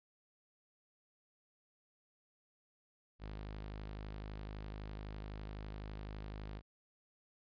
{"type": "tone", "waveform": "sawtooth", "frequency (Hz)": 51.91, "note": "G#1", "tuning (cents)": 0, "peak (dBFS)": -40, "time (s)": [3.19, 6.62], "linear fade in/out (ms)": 50, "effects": ["resampled to 11025 Hz"]}